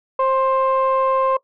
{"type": "tone pair together", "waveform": "sine", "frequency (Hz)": [530, 1053.6], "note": ["C5", "C6"], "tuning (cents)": [22, 12], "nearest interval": "octave", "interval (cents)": 1190, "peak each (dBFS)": [-16, -16], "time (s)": [0.19, 1.37], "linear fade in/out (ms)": 5, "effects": ["noise-tail reverb RT60 0.1 s tail -21 dB re dry", "tanh soft clip ceiling -11 dBFS"]}